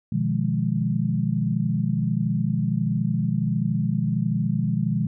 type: chord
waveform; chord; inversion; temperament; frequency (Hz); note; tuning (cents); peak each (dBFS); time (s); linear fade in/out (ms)
sine; F half-diminished seventh; second; equal with one note detuned; 123.47 / 153.16 / 174.61 / 207.7; Cb3 / Eb3 / F3 / Ab3; 0 / -27 / 0 / 0; -26; 0.12-5.07; 5
effects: none